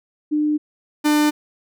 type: tone pair in turn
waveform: sine / 45% pulse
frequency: 300.7 / 299.2 Hz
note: D4 / D4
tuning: +41 / +32 cents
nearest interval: unison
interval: 9 cents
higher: first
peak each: -16 / -14 dBFS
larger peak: second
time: 0.31-0.58 / 1.04-1.31 s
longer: neither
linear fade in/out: 20 ms
effects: none